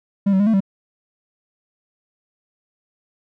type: tone with pitch steps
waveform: triangle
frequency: 198.9 / 190.4 / 204.1 / 223.3 / 194.1 Hz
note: G3 / F#3 / G#3 / A3 / G3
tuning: +25 / +50 / -30 / +26 / -17 cents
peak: -11 dBFS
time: 0.26-0.605 s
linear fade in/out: 10 ms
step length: 69 ms
effects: none